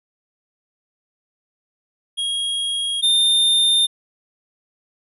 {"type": "tone pair in turn", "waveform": "square", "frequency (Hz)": [3278, 3619], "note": ["G#7", "A7"], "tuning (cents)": [-23, 48], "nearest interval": "major second", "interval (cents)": 171, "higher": "second", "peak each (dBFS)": [-21, -14], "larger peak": "second", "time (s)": [[2.17, 3.02], [3.02, 3.87]], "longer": "neither", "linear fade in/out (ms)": 20, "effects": ["resampled to 32000 Hz"]}